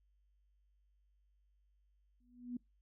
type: tone with exponential growth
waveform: sine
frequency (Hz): 244.7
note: B3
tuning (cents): -16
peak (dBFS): -36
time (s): 2.2-2.57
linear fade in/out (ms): 5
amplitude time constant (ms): 80
effects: noise-tail reverb RT60 0.2 s tail -25 dB re dry + added 50 Hz sine -70 dBFS peak until 2.81 s